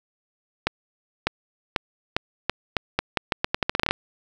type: accelerating click train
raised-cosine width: 0.3 ms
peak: -4 dBFS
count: 19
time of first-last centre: 0.67-3.91 s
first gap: 600 ms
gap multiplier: 0.82
effects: 7-bit